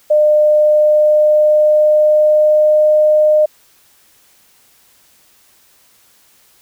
sine tone with pitch glide, 604 to 610.3 Hz, D5 to D#5, +48 to -34 cents, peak -7 dBFS, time 0.1-3.46 s, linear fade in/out 10 ms, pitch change +18 cents, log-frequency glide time 0.4-2.94 s, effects white hiss -51 dBFS RMS until 6.61 s

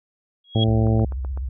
sine tone with exponential growth, 3301 Hz, G#7, 11 cents flat, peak -19 dBFS, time 0.44-0.64 s, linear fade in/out 5 ms, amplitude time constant 43 ms
harmonic tone, 110.9 Hz, A2, 14 cents sharp, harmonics 1 / 2 / 3 / 4 / 5 / 6 / 7, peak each -17 / -23 / -27 / -29 / -31 / -33 / -34 dBFS, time 0.55-1.05 s, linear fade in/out 5 ms
sine tone with vibrato, 65.41 Hz, C2, in tune, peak -24 dBFS, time 0.67-1.49 s, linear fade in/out 5 ms, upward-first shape sine, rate 16 Hz, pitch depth 180 cents each way
click train, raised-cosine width 1 ms, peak -24 dBFS, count 5, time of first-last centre 0.87-1.374 s, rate 7.93 Hz
effects none

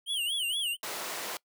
square tone with vibrato, 3063 Hz, G7, 41 cents flat, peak -29 dBFS, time 0.06-0.77 s, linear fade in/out 50 ms, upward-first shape sine, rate 4.3 Hz, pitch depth 180 cents each way
pink high-pass noise, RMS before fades -37 dBFS, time 0.83-1.37 s, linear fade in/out 2 ms, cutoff 480 Hz, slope 12 dB/octave
effects noise-tail reverb RT60 0.1 s tail -23 dB re dry

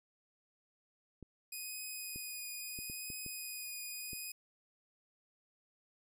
clicks, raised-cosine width 3 ms, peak -36 dBFS, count 7, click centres 1.227 / 2.16 / 2.789 / 2.899 / 3.102 / 3.263 / 4.132 s
5% pulse tone with vibrato, 2489 Hz, D#7, in tune, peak -33 dBFS, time 1.52-4.32 s, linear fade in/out 5 ms, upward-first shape triangle, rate 0.76 Hz, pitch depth 17 cents each way
effects none

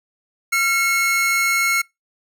45% pulse tone pair together, 1373 / 2180 Hz, F6 / C#7, -30 / -29 cents, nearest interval minor sixth, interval 801 cents, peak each -22 / -17 dBFS, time 0.52-1.82 s, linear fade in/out 10 ms, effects noise-tail reverb RT60 0.2 s tail -26 dB re dry

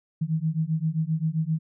sine beating tone pair, 155.56 / 163.16 Hz, D#3 / E3, 0 / -17 cents, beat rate 7.6 Hz, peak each -26 dBFS, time 0.21-1.59 s, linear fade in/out 10 ms, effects none

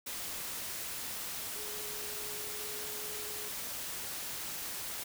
sine tone in noise, 421.2 Hz, G#4, 24 cents sharp, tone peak -48 dBFS, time 1.55-3.49 s, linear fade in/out 10 ms, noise white, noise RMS -40 dBFS, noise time 0.06-5.04 s, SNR -11 dB, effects none

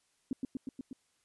sine tone with echo, 261.6 Hz, C4, in tune, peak -29 dBFS, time 0.31-0.33 s, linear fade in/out 2 ms, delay 120 ms, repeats 5, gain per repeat -2 dB, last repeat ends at 0.93 s, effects white hiss -74 dBFS RMS until 1.24 s + resampled to 24000 Hz

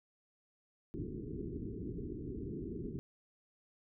white low-pass noise, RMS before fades -42 dBFS, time 0.94-2.99 s, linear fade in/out 0 ms, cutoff 420 Hz, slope 96 dB/octave, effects none

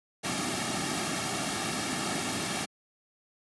pink noise with comb filter, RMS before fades -31 dBFS, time 0.23-2.66 s, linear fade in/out 20 ms, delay 2 ms, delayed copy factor -0.65, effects high-pass 150 Hz 12 dB/octave + resampled to 24000 Hz

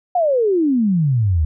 sine exponential sweep, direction down, 740 to 73.5 Hz, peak -13 dBFS, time 0.15-1.45 s, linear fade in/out 5 ms, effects none

